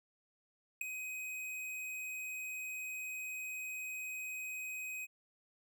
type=tone with ADSR envelope; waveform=square; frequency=2516 Hz; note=D#7; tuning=19 cents sharp; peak=-31 dBFS; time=0.81-5.07 s; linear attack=5 ms; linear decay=4 ms; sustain=-10 dB; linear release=32 ms; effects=none